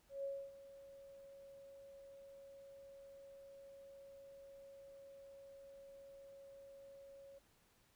sine tone with ADSR envelope, 552 Hz, C#5, 7 cents flat, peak -39 dBFS, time 0.09-7.39 s, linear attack 150 ms, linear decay 270 ms, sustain -16 dB, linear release 12 ms, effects pink hiss -73 dBFS RMS until 7.95 s

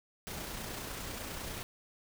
pink noise with amplitude modulation, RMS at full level -40 dBFS, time 0.27-1.63 s, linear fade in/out 0 ms, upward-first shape sine, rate 30 Hz, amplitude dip 30%, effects none

